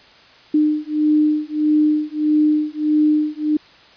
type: beating tone pair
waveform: sine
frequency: 302.6 / 304.2 Hz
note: D#4 / D#4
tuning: -48 / -39 cents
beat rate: 1.6 Hz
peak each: -17 / -17 dBFS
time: 0.54-3.57 s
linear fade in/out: 5 ms
effects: white hiss -47 dBFS RMS until 3.96 s + resampled to 11025 Hz